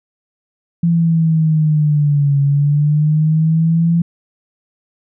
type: linear two-way sweep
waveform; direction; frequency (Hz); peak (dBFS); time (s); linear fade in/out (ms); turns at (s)
sine; down then up; 170 to 139.9 to 170; -10; 0.83-4.02; 5; 2.4
effects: none